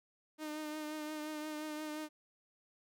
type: tone with vibrato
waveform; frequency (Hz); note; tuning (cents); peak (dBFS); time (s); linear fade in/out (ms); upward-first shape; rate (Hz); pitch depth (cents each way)
sawtooth; 305.6; D#4; -31; -36; 0.38-2.09; 50; triangle; 5.7; 32
effects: none